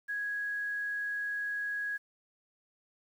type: tone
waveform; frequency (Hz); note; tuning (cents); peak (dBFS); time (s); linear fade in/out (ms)
sine; 1661.2; G#6; 0; -32; 0.08-1.98; 20
effects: 10-bit